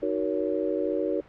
sine chord, D# minor seventh, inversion none, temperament just, 311.1 / 373.4 / 466.7 / 560 Hz, D#4 / F#4 / A#4 / C#5, 0 / +16 / +2 / +18 cents, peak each -30 dBFS, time 0.02-1.21 s, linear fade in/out 10 ms, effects pink hiss -52 dBFS RMS until 1.28 s + low-pass 2000 Hz 12 dB/octave

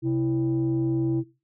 sine tone pair together, 130.8 / 329.6 Hz, C3 / E4, 0 / 0 cents, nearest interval octave + major third, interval 1600 cents, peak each -24 / -22 dBFS, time 0.02-1.24 s, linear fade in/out 50 ms, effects noise-tail reverb RT60 0.3 s tail -19 dB re dry + tanh soft clip ceiling -17 dBFS

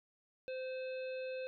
harmonic tone, 517 Hz, C5, 21 cents flat, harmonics 1 / 3 / 5 / 7 / 8, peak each -39 / -54 / -50 / -61 / -60 dBFS, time 0.48-1.47 s, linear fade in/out 0 ms, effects none

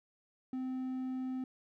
triangle tone, 258.2 Hz, C4, 23 cents flat, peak -33 dBFS, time 0.53-1.44 s, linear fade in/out 2 ms, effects none

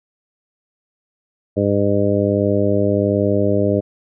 harmonic tone, 101.3 Hz, G#2, 43 cents flat, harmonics 1 / 2 / 3 / 4 / 5 / 6, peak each -21 / -21 / -21 / -21 / -21 / -21 dBFS, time 1.56-3.81 s, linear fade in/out 20 ms, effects none

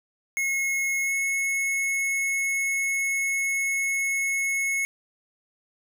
square tone with pitch glide, 2172 to 2187 Hz, C#7 to C#7, -36 to -24 cents, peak -24 dBFS, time 0.37-4.85 s, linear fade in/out 0 ms, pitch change +12 cents, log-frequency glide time 1.04-1.11 s, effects none

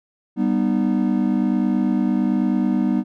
triangle chord, G augmented, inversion none, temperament just, 196 / 245 / 306.2 Hz, G3 / B3 / D#4, 0 / -14 / -28 cents, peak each -19 / -18 / -21 dBFS, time 0.36-3.04 s, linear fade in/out 50 ms, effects none

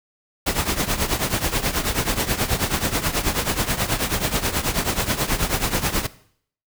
pink noise with tremolo, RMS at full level -19 dBFS, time 0.46-6.07 s, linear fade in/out 10 ms, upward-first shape triangle, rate 9.3 Hz, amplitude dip 85%, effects noise-tail reverb RT60 0.6 s tail -17 dB re dry

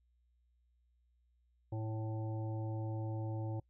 harmonic tone, 110 Hz, A2, in tune, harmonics 1 / 3 / 5 / 7 / 8, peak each -37 / -45 / -49 / -52 / -55 dBFS, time 1.72-3.6 s, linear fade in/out 5 ms, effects noise-tail reverb RT60 0.1 s tail -25 dB re dry + added 60 Hz sine -70 dBFS peak until 3.69 s

